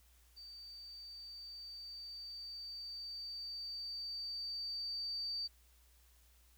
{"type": "tone with level ramp", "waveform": "sine", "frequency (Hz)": 4618, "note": "D8", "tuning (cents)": -30, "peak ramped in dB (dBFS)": [-50, -37], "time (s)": [0.36, 5.48], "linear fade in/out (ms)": 20, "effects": ["added 60 Hz sine -65 dBFS peak until 6.57 s", "white hiss -70 dBFS RMS until 6.57 s"]}